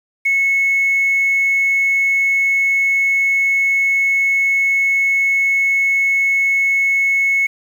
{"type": "tone", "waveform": "sine", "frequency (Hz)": 2196, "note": "C#7", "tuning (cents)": -17, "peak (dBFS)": -11, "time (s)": [0.25, 7.47], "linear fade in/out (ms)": 10, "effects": ["tanh soft clip ceiling -9 dBFS", "7-bit"]}